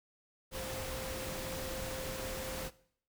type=tone in noise; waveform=sine; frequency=523.3 Hz; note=C5; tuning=in tune; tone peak=-43 dBFS; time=0.51-2.71 s; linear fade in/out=50 ms; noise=pink; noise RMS=-41 dBFS; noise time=0.51-2.71 s; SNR=-5 dB; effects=noise-tail reverb RT60 0.6 s tail -19 dB re dry